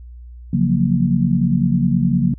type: chord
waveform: sine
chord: Gb major seventh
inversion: second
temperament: equal with one note detuned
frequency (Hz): 138.59 / 174.61 / 184.46 / 233.1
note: Db3 / F3 / Gb3 / Bb3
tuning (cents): 0 / 0 / -5 / 0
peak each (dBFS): -19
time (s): 0.53-2.34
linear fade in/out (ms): 5
effects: added 60 Hz sine -34 dBFS peak until 2.38 s